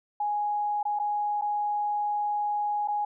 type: tone with dropouts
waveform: sine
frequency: 830.6 Hz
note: G#5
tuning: in tune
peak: -25 dBFS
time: 0.2-3.05 s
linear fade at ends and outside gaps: 5 ms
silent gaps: 0.83-0.852 / 0.99-0.997 / 1.413-1.42 / 2.876-2.883 s
effects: none